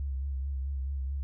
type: tone with vibrato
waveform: sine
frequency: 67.9 Hz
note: C#2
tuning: 35 cents flat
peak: -30 dBFS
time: 0-1.23 s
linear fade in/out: 0 ms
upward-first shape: sine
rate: 4.6 Hz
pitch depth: 55 cents each way
effects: none